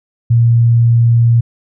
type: tone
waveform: sine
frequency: 117.2 Hz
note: A#2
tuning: 10 cents sharp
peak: -6 dBFS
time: 0.3-1.41 s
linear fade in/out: 10 ms
effects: none